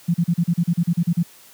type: tone bursts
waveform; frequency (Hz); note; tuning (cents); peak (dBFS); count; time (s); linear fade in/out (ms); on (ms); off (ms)
sine; 171; F3; -36; -14; 12; 0.08-1.23; 10; 61; 38
effects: white hiss -48 dBFS RMS until 1.53 s + high-pass 100 Hz 12 dB/octave